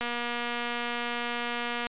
click train, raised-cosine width 0.3 ms, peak -16 dBFS, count 445, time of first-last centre 0.01-1.868 s, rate 239 Hz, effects resampled to 8000 Hz

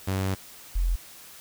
sawtooth / sine tone pair in turn, 95.5 / 43.13 Hz, G2 / F1, -45 / -21 cents, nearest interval octave + major second, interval 1376 cents, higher first, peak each -21 dBFS, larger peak neither, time 0.07-0.35 / 0.75-0.96 s, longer first, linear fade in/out 10 ms, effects white hiss -47 dBFS RMS until 1.4 s

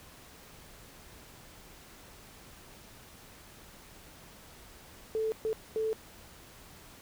sine tone bursts at uneven times, 440 Hz, A4, in tune, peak -28 dBFS, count 3, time 5.15-5.32 / 5.45-5.53 / 5.76-5.93 s, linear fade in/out 0 ms, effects pink hiss -53 dBFS RMS until 7.01 s

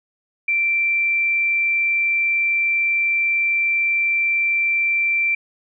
sine tone, 2349 Hz, D7, in tune, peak -16 dBFS, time 0.48-5.35 s, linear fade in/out 5 ms, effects none

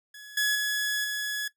sawtooth tone with level steps, 1691 Hz, G#6, 31 cents sharp, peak -39 / -19 / -22 / -25 dBFS, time 0.14-1.48 s, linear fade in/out 5 ms, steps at 0.37 / 0.55 / 1.04 s, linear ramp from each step 5 ms, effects noise-tail reverb RT60 0.1 s tail -17 dB re dry

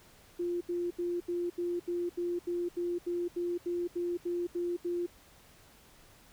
sine tone bursts, 349.2 Hz, F4, in tune, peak -30 dBFS, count 16, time 0.39-5.065 s, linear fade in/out 10 ms, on 220 ms, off 77 ms, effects pink hiss -59 dBFS RMS until 6.32 s

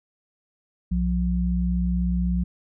sine tone pair together, 62 / 178.27 Hz, B1 / F3, +7 / +36 cents, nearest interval octave + tritone, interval 1829 cents, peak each -23 dBFS, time 0.91-2.44 s, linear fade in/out 10 ms, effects none

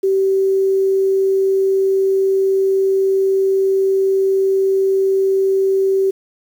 sine tone with quantisation, 386.1 Hz, G4, 26 cents flat, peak -12 dBFS, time 0.03-6.11 s, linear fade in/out 10 ms, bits 7, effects none

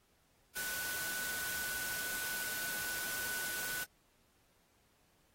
sine tone in noise, 1489 Hz, F#6, 11 cents sharp, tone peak -40 dBFS, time 0.55-3.85 s, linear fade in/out 20 ms, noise white, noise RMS -41 dBFS, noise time 0.55-3.85 s, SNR -2 dB, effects pink hiss -72 dBFS RMS until 5.34 s + AAC 48 kbps

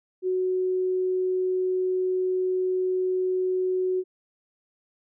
sine tone, 370 Hz, F#4, in tune, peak -22 dBFS, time 0.22-4.04 s, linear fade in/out 50 ms, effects none

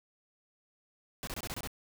pink noise bursts, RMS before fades -39 dBFS, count 7, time 1.23-1.674 s, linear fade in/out 0 ms, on 42 ms, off 25 ms, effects none

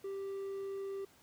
triangle tone, 392 Hz, G4, in tune, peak -36 dBFS, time 0.04-1.05 s, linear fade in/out 5 ms, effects pink hiss -64 dBFS RMS until 1.22 s + high-pass 80 Hz 12 dB/octave

